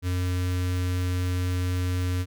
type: tone with notch filter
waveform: square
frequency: 90.4 Hz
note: F#2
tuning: 40 cents flat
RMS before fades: -26 dBFS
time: 0.02-2.26 s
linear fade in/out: 50 ms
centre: 740 Hz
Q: 1
effects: none